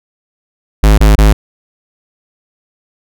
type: tone bursts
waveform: square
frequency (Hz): 52.4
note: G#1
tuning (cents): +16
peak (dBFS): -4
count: 3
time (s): 0.83-1.33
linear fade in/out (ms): 5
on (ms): 150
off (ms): 25
effects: none